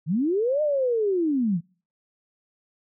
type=linear two-way sweep; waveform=sine; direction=up then down; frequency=136.7 to 616 to 154.2 Hz; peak=-20 dBFS; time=0.06-1.61 s; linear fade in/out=50 ms; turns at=0.62 s; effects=noise-tail reverb RT60 0.4 s tail -26 dB re dry